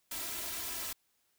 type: noise with comb filter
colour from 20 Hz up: white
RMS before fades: -39 dBFS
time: 0.11-0.93 s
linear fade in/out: 5 ms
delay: 3 ms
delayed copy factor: +0.65
effects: white hiss -75 dBFS RMS until 1.38 s